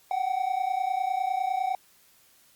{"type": "tone pair together", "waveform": "triangle", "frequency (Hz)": [740, 769.9], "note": ["F#5", "G5"], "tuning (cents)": [0, -31], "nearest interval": "minor second", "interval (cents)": 69, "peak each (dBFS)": -26, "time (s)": [0.11, 1.75], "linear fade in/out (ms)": 2, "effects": ["white hiss -60 dBFS RMS until 2.55 s", "Opus 48 kbps"]}